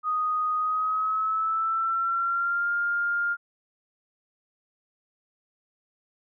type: tone with pitch glide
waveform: sine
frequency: 1244.5 to 1405 Hz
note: D#6 to F6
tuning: 0 to +10 cents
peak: -23 dBFS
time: 0.03-3.37 s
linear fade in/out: 50 ms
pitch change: +210 cents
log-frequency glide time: 0.57-2.7 s
effects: none